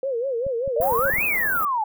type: tone with vibrato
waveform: sine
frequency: 503 Hz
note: B4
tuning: 32 cents sharp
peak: -22 dBFS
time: 0.03-1.1 s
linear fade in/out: 2 ms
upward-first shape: sine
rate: 5.1 Hz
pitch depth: 170 cents each way
type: clicks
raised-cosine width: 5 ms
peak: -23 dBFS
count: 8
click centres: 0.466 / 0.677 / 0.803 / 0.923 / 0.992 / 1.054 / 1.138 / 1.185 s
type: exponential two-way sweep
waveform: sine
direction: up then down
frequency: 558 to 2633 to 828 Hz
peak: -20 dBFS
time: 0.76-1.84 s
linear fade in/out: 5 ms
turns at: 1.24 s
type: band-stop noise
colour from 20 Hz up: white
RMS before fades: -29 dBFS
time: 0.81-1.65 s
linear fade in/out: 2 ms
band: 1200 to 13000 Hz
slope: 24 dB/octave
effects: none